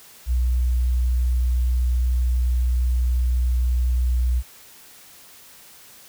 sine tone, 61.6 Hz, B1, 4 cents flat, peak -17 dBFS, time 0.26-4.43 s, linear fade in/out 50 ms, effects white hiss -47 dBFS RMS until 6.08 s

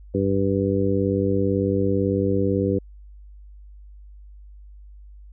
harmonic tone, 98 Hz, G2, in tune, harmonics 1 / 2 / 3 / 4 / 5, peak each -25 / -25 / -25 / -25 / -25 dBFS, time 0.14-2.79 s, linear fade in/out 10 ms, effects added 50 Hz sine -41 dBFS peak until 5.32 s

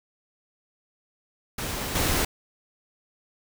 pink noise with level steps, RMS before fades -31 / -24 dBFS, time 1.58-2.25 s, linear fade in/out 5 ms, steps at 1.95 s, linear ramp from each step 5 ms, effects none

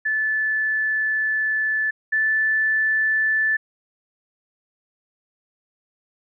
sine tone pair in turn, 1742 / 1752 Hz, A6 / A6, -18 / -8 cents, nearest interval unison, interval 10 cents, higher second, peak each -19 / -17 dBFS, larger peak second, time 0.05-1.91 / 2.12-3.57 s, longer first, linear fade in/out 10 ms, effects none

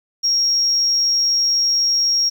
sine tone, 5588 Hz, F8, in tune, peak -13 dBFS, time 0.23-2.3 s, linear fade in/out 20 ms, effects tanh soft clip ceiling -10 dBFS + 8-bit

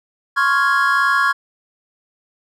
triangle chord, Db major seventh, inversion third, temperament equal, 1046.5 / 1108.7 / 1396.9 / 1661.2 Hz, C6 / Db6 / F6 / Ab6, 0 / 0 / 0 / 0 cents, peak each -22 / -16 / -17 / -16 dBFS, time 0.36-1.33 s, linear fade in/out 20 ms, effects none

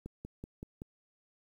click train, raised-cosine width 3 ms, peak -29 dBFS, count 5, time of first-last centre 0.06-0.819 s, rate 5.27 Hz, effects 10-bit

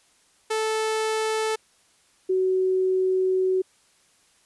sawtooth / sine tone pair in turn, 438.1 / 374.2 Hz, A4 / F#4, -7 / +20 cents, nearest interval minor third, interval 273 cents, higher first, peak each -19 dBFS, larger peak neither, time 0.5-1.56 / 2.29-3.62 s, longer second, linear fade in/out 10 ms, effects white hiss -61 dBFS RMS until 4.45 s + resampled to 24000 Hz

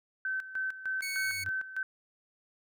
sine tone with tremolo, 1536 Hz, G6, 36 cents flat, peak -30 dBFS, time 0.25-1.83 s, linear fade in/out 2 ms, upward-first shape square, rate 3.3 Hz, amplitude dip 75%
sawtooth tone, 2217 Hz, C#7, in tune, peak -30 dBFS, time 1.02-1.44 s, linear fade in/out 5 ms
triangle tone with exponential growth, 94 Hz, F#2, 28 cents sharp, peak -39 dBFS, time 1.03-1.49 s, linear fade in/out 0 ms, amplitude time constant 99 ms
effects none

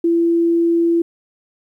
sine tone, 337.1 Hz, E4, 39 cents sharp, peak -12 dBFS, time 0.04-1.02 s, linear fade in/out 5 ms, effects 9-bit

